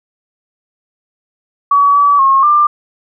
sine tone with pitch steps, 1135 / 1146 / 1082 / 1190 Hz, C#6 / D6 / C#6 / D6, +41 / -43 / -42 / +22 cents, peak -6 dBFS, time 1.71-2.67 s, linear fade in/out 5 ms, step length 240 ms, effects none

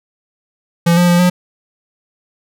square tone with pitch steps, 170.4 / 176.2 / 174.5 / 179.1 Hz, F3 / F3 / F3 / F3, -42 / +16 / -1 / +44 cents, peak -9 dBFS, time 0.86-1.3 s, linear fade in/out 10 ms, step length 110 ms, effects none

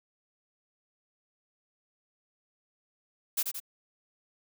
blue noise with echo, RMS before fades -28 dBFS, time 3.37-3.43 s, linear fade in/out 10 ms, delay 86 ms, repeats 2, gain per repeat -5 dB, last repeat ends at 3.602 s, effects none

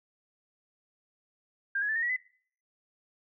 sine tone with pitch steps, 1600 / 1675.7 / 1754.9 / 1837.9 / 1924.8 / 2016 Hz, G6 / G#6 / A6 / A#6 / B6 / B6, +35 / +15 / -5 / -25 / -45 / +35 cents, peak -27 dBFS, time 1.75-2.164 s, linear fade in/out 5 ms, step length 69 ms, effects noise-tail reverb RT60 0.5 s tail -20 dB re dry

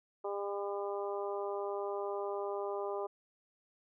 harmonic tone, 201.2 Hz, G3, 45 cents sharp, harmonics 2 / 3 / 4 / 5 / 6, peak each -37 / -41 / -43 / -45 / -47 dBFS, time 0.24-3.07 s, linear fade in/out 10 ms, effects none

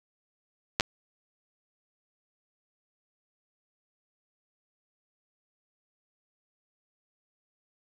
clicks, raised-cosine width 0.2 ms, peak -7 / -7 dBFS, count 2, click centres 0.799 / 0.808 s, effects none

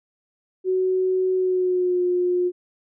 sine tone with pitch glide, 372.6 to 358 Hz, F#4 to F4, +12 to +43 cents, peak -18 dBFS, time 0.64-2.52 s, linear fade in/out 50 ms, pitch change -69 cents, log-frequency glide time 1.35-2.02 s, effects none

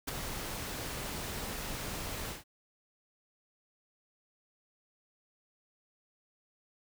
pink noise with ADSR envelope, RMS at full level -33 dBFS, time 0.07-2.44 s, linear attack 14 ms, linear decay 15 ms, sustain -6 dB, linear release 150 ms, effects none

